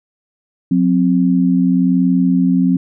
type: tone pair together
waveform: sine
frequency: 181.12 / 262.2 Hz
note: F#3 / C4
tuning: -37 / +4 cents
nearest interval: tritone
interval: 641 cents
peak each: -13 dBFS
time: 0.71-2.77 s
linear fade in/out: 5 ms
effects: none